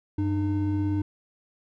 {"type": "tone pair together", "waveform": "triangle", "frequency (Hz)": [95.6, 303.5], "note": ["G2", "D#4"], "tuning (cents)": [-43, -43], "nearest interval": "octave + minor sixth", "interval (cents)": 2000, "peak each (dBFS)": -24, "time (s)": [0.18, 1.02], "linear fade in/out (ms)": 5, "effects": []}